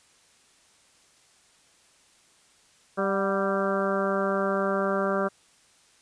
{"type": "harmonic tone with a mistuned harmonic", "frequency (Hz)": 196, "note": "G3", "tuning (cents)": 0, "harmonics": [1, 2, 3, 4, 5, 6, 7, 8], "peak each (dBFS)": [-30, -29, -28, -36, -38, -32, -33, -36], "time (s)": [2.97, 5.29], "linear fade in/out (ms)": 20, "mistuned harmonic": 4, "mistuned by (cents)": -57, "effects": ["white hiss -60 dBFS RMS until 6.01 s", "resampled to 22050 Hz"]}